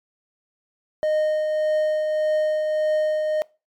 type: tone with tremolo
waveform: triangle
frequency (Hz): 616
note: D#5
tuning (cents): -17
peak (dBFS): -15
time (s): 1.03-3.42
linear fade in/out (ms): 0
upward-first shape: triangle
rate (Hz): 1.7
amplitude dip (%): 35
effects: noise-tail reverb RT60 0.3 s tail -23 dB re dry + MP3 96 kbps